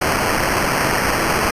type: noise with sample-and-hold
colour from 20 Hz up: white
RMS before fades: -18 dBFS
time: 0.01-1.51 s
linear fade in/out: 10 ms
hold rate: 3675 Hz
effects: resampled to 32000 Hz